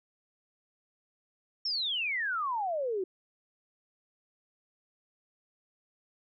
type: exponential sweep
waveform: sine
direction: down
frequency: 5520 to 358.8 Hz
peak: -29 dBFS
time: 1.65-3.04 s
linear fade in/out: 5 ms
effects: none